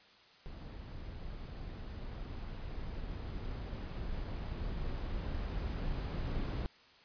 brown noise with level ramp, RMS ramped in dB -46 to -35 dBFS, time 0.46-6.66 s, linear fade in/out 0 ms, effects white hiss -61 dBFS RMS until 7.04 s + resampled to 11025 Hz

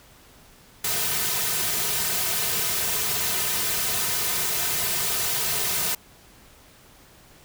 white noise with comb filter, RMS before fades -25 dBFS, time 0.84-5.95 s, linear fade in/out 5 ms, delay 3.6 ms, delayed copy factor -0.9, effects pink hiss -52 dBFS RMS until 7.44 s

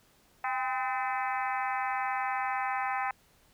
harmonic tone with a mistuned harmonic, 255.4 Hz, C4, 42 cents flat, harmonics 3 / 4 / 5 / 6 / 7 / 8 / 9 / 10, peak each -32 / -36 / -37 / -41 / -39 / -40 / -45 / -45 dBFS, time 0.44-3.11 s, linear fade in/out 2 ms, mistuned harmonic 3, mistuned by +57 cents, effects pink hiss -64 dBFS RMS until 3.53 s

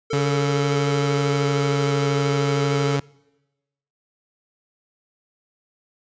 square tone with vibrato, 440.8 Hz, A4, 3 cents sharp, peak -24 dBFS, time 0.1-2.97 s, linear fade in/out 10 ms, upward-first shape sine, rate 13 Hz, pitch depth 38 cents each way
sawtooth tone with pitch glide, 140.9 to 139.68 Hz, C#3 to C#3, +29 to +14 cents, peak -16 dBFS, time 0.13-3 s, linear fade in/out 2 ms, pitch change -15 cents, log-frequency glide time 0.89-1.98 s
effects noise-tail reverb RT60 1.0 s tail -25 dB re dry + resampled to 16000 Hz

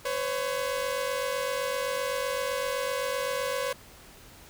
sawtooth tone pair together, 506.6 / 554.4 Hz, B4 / C#5, +44 / 0 cents, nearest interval major second, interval 156 cents, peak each -27 dBFS, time 0.05-3.73 s, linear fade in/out 5 ms, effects pink hiss -51 dBFS RMS until 4.49 s

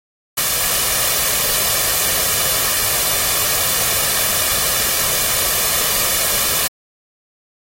white noise with comb filter, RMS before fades -17 dBFS, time 0.37-6.68 s, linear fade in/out 10 ms, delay 1.7 ms, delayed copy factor +0.5, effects AAC 48 kbps

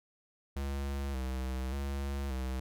square tone with vibrato, 67 Hz, C2, 42 cents sharp, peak -34 dBFS, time 0.56-2.6 s, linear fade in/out 5 ms, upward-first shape square, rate 0.86 Hz, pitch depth 59 cents each way, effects none

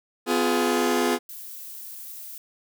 sawtooth chord, F diminished, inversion second, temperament just, 251.4 / 349.2 / 419.1 Hz, Cb4 / F4 / Ab4, +31 / 0 / +16 cents, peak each -21 dBFS, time 0.26-1.19 s, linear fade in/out 50 ms
violet noise, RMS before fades -39 dBFS, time 1.29-2.38 s, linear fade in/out 2 ms
effects none

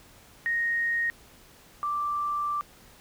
sine tone pair in turn, 1864.7 / 1174.7 Hz, A#6 / D6, 0 / 0 cents, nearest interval minor sixth, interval 800 cents, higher first, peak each -24 / -26 dBFS, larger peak first, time 0.46-1.1 / 1.83-2.61 s, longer second, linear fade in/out 0 ms, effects pink hiss -54 dBFS RMS until 3 s

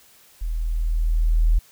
sine tone with level ramp, 40.18 Hz, E1, 44 cents flat, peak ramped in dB -23 to -12 dBFS, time 0.41-1.59 s, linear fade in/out 10 ms, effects tanh soft clip ceiling -8 dBFS + white hiss -53 dBFS RMS until 1.71 s

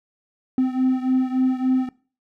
triangle beating tone pair, 257.2 / 260.7 Hz, C4 / C4, -30 / -6 cents, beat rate 3.5 Hz, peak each -17 / -20 dBFS, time 0.58-1.89 s, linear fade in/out 2 ms, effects noise-tail reverb RT60 0.4 s tail -21 dB re dry + tanh soft clip ceiling -9 dBFS

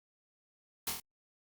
white noise with echo, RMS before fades -34 dBFS, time 0.87-0.9 s, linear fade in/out 2 ms, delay 25 ms, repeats 4, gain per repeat -3 dB, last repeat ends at 1 s, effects Opus 48 kbps

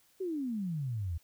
sine exponential sweep, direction down, 392 to 78 Hz, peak -32 dBFS, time 0.2-1.18 s, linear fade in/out 10 ms, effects white hiss -67 dBFS RMS until 1.23 s

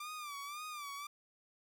sawtooth tone with vibrato, 1181 Hz, D6, 9 cents sharp, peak -39 dBFS, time 0-1.07 s, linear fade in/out 5 ms, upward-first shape sine, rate 1.9 Hz, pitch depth 90 cents each way, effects none

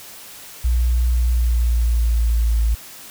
sine tone with pitch glide, 60.3 to 55.94 Hz, B1 to A1, -41 to +29 cents, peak -14 dBFS, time 0.64-2.75 s, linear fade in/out 10 ms, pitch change -130 cents, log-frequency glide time 1.13-2.59 s, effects white hiss -39 dBFS RMS until 3.1 s

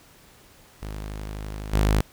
sawtooth tone with level steps, 51.91 Hz, G#1, in tune, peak -28 / -14 dBFS, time 0.82-2.01 s, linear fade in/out 5 ms, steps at 1.73 s, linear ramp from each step 10 ms, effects pink hiss -53 dBFS RMS until 2.12 s

